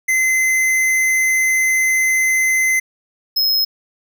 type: tone pair in turn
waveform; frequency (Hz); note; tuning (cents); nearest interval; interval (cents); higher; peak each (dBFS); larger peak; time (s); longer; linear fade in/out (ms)
square; 2055 / 5143; C7 / E8; -32 / -44; octave + major third; 1588; second; -14; neither; 0.08-2.8 / 3.36-3.65; first; 10
effects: none